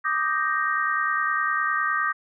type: chord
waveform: sine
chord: Eb major seventh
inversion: third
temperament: equal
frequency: 1174.7 / 1244.5 / 1568 / 1864.7 Hz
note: D6 / Eb6 / G6 / Bb6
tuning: 0 / 0 / 0 / 0 cents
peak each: -27 dBFS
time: 0.04-2.13 s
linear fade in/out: 20 ms
effects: none